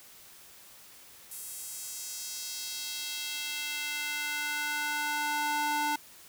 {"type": "tone with high-pass filter sweep", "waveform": "square", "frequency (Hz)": 296, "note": "D4", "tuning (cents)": 14, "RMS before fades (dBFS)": -34, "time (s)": [1.31, 5.96], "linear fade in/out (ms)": 5, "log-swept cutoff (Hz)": [9800, 710], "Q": 1.5, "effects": ["white hiss -53 dBFS RMS until 6.28 s"]}